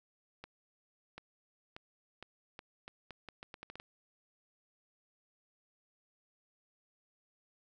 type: accelerating click train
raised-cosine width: 0.3 ms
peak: -30 dBFS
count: 14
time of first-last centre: 0.44-3.799 s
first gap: 740 ms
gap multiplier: 0.79
effects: none